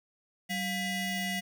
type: ring-modulated tone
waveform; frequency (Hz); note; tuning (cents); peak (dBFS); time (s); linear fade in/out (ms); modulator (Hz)
30% pulse; 899; A5; +37; -25; 0.49-1.41; 20; 1090
effects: none